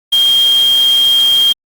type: tone in noise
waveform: sine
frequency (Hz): 3215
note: G7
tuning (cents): +43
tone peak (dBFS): -7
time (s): 0.12-1.53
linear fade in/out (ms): 10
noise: white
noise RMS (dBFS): -25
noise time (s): 0.12-1.53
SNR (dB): +15
effects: Opus 48 kbps